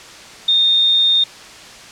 sine tone, 3659 Hz, A#7, 33 cents flat, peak -10 dBFS, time 0.48-1.24 s, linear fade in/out 5 ms, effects white hiss -37 dBFS RMS until 1.91 s + low-pass 6000 Hz 12 dB/octave

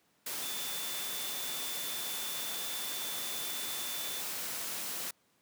sine tone in noise, 3520 Hz, A7, in tune, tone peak -42 dBFS, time 0.42-4.21 s, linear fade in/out 5 ms, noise white, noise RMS -38 dBFS, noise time 0.26-5.11 s, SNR -7 dB, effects pink hiss -71 dBFS RMS until 5.41 s + high-pass 150 Hz 12 dB/octave

